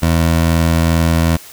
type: tone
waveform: 20% pulse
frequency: 82.5 Hz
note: E2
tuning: 2 cents sharp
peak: -6 dBFS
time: 0.02-1.37 s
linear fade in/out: 10 ms
effects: white hiss -37 dBFS RMS until 1.52 s